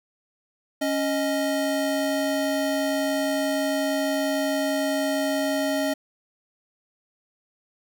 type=tone pair together; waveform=square; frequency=277.2 / 623.1 Hz; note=C#4 / D#5; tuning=0 / +2 cents; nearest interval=octave + major second; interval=1402 cents; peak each=-26 dBFS; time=0.81-5.94 s; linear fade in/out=10 ms; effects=none